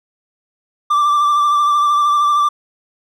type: tone with vibrato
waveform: triangle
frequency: 1174.7 Hz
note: D6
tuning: in tune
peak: -9 dBFS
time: 0.9-2.49 s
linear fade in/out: 10 ms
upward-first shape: sine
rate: 13 Hz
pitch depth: 27 cents each way
effects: none